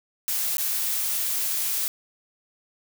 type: noise with dropouts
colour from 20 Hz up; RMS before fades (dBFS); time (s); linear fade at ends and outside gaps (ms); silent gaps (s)
blue; -26; 0.28-1.88; 0; 0.57-0.582
effects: none